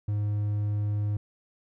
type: tone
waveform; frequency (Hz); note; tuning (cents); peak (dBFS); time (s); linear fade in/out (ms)
triangle; 103.9; G#2; +1; -23; 0.08-1.17; 5
effects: none